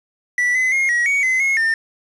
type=tone with pitch steps; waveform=triangle; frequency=1962 / 2030 / 2141 / 1910 / 2241 / 2045 / 2167 / 1806 Hz; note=B6 / B6 / C7 / A#6 / C#7 / C7 / C#7 / A6; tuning=-12 / +47 / +39 / +42 / +18 / -40 / -40 / +45 cents; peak=-13 dBFS; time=0.38-1.74 s; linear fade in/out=2 ms; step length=170 ms; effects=resampled to 24000 Hz + 7-bit